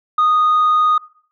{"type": "tone", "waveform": "sine", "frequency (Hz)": 1238, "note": "D#6", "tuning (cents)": -9, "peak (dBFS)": -9, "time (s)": [0.18, 0.98], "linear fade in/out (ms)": 5, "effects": ["noise-tail reverb RT60 0.5 s tail -21 dB re dry", "tanh soft clip ceiling -9 dBFS"]}